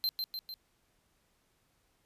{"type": "tone with echo", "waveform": "square", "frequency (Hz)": 4124, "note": "C8", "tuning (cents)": -26, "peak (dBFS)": -29, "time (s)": [0.04, 0.09], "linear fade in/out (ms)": 0, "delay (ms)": 150, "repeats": 3, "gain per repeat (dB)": -4, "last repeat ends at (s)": 0.54, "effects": ["pink hiss -73 dBFS RMS until 2.05 s", "resampled to 32000 Hz"]}